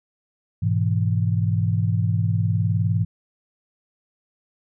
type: chord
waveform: sine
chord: E major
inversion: first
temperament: equal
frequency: 103.83 / 123.47 / 164.81 Hz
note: G#2 / B2 / E3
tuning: 0 / 0 / 0 cents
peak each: -20 / -25 / -24 dBFS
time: 0.62-3.05 s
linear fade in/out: 10 ms
effects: none